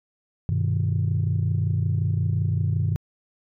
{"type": "chord", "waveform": "sine", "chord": "G augmented", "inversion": "none", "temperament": "equal", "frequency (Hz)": [98, 123.47, 155.56], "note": ["G2", "B2", "D#3"], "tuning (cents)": [0, 0, 0], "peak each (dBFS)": [-22, -25, -25], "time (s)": [0.49, 2.96], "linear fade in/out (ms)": 0, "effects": ["tanh soft clip ceiling -14 dBFS"]}